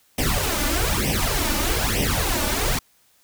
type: noise with flanger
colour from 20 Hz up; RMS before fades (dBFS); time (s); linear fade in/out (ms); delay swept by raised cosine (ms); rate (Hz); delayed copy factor
pink; -22; 0.18-2.79; 5; 0.35 to 3.45; 1.1; +0.85
effects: white hiss -60 dBFS RMS until 3.23 s